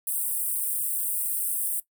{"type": "high-pass noise", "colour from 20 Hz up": "pink", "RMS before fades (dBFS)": -28, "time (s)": [0.07, 1.8], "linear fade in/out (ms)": 5, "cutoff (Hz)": 8400, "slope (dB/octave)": 96, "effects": ["noise-tail reverb RT60 0.1 s tail -17 dB re dry"]}